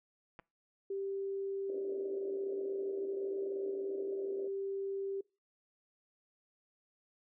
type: clicks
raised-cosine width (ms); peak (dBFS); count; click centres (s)
0.5; -35; 2; 0.391 / 0.397
type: tone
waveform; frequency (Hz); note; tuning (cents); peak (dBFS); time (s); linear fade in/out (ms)
sine; 392; G4; 0; -35; 0.9-5.21; 5
type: band-pass noise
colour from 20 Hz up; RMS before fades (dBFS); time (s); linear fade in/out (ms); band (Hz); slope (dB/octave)
pink; -47; 1.69-4.48; 5; 280 to 600; 96
effects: noise-tail reverb RT60 0.3 s tail -25 dB re dry